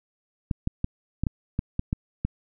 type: clicks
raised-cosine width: 5 ms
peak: -12 dBFS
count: 9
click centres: 0.512 / 0.674 / 0.844 / 1.236 / 1.268 / 1.591 / 1.794 / 1.929 / 2.25 s
effects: none